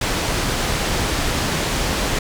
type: low-pass noise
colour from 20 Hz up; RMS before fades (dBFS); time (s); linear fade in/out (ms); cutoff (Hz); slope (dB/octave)
pink; -21; 0.01-2.19; 5; 8100; 12
effects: none